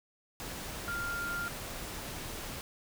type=tone in noise; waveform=sine; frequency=1396.9 Hz; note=F6; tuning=in tune; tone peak=-34 dBFS; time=0.88-1.48 s; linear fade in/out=0 ms; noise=pink; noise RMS=-41 dBFS; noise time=0.4-2.61 s; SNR=+4 dB; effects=none